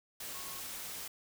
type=tone in noise; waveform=sine; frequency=1093 Hz; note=C#6; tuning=25 cents flat; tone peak=-52 dBFS; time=0.34-0.6 s; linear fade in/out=5 ms; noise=white; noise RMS=-43 dBFS; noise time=0.2-1.08 s; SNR=-12 dB; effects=none